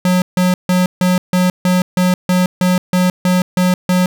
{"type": "tone bursts", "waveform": "square", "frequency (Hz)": 181.8, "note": "F#3", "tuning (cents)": -30, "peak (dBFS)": -11, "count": 13, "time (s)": [0.05, 4.06], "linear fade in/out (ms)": 2, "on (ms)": 170, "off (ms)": 150, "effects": []}